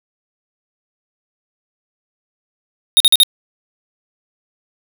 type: tone bursts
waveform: square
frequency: 3713 Hz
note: A#7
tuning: 8 cents flat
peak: -6 dBFS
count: 4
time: 2.97-3.233 s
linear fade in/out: 0 ms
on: 32 ms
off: 45 ms
effects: none